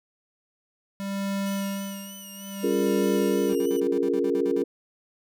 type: tone with tremolo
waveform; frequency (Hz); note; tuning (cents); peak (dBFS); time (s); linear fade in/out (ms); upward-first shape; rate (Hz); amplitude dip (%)
square; 197.2; G3; +11; -26; 1-3.53; 0; sine; 0.6; 90
type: tone with vibrato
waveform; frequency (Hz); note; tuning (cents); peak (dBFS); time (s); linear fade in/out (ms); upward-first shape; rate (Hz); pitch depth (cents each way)
10% pulse; 2917; F#7; -25; -33; 1.46-3.8; 2; sine; 3.2; 55
type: chord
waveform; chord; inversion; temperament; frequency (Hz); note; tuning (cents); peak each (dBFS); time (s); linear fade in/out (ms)
sine; Bb minor seventh; first; equal with one note detuned; 277.2 / 352.1 / 415.3 / 466.2; Db4 / F4 / Ab4 / Bb4; 0 / +14 / 0 / 0; -27; 2.63-4.64; 10
type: tone bursts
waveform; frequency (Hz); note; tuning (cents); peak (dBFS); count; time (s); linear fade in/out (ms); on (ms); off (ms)
30% pulse; 196; G3; 0; -33; 11; 3.49-4.624; 5; 64; 43
effects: none